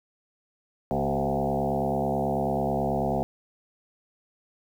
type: tone with frequency modulation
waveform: sine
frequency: 450 Hz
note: A4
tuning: 39 cents sharp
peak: -23 dBFS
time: 0.91-3.23 s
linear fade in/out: 0 ms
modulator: 69.2 Hz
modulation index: 4.9
effects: 9-bit